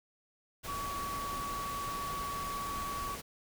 sine tone in noise, 1132 Hz, C#6, 36 cents sharp, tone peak -36 dBFS, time 0.67-3.16 s, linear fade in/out 20 ms, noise pink, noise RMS -42 dBFS, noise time 0.63-3.22 s, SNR +3 dB, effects none

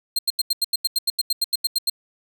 sawtooth tone bursts, 4186 Hz, C8, in tune, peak -15 dBFS, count 16, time 0.16-1.899 s, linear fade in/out 5 ms, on 29 ms, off 85 ms, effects 9-bit

